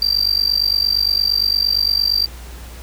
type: tone with amplitude modulation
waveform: triangle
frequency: 4699 Hz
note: D8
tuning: in tune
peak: -9 dBFS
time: 0.02-2.26 s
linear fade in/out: 2 ms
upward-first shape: sine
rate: 48.7 Hz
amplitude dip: 95%
effects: added 60 Hz sine -33 dBFS peak until 2.82 s + pink hiss -40 dBFS RMS until 2.82 s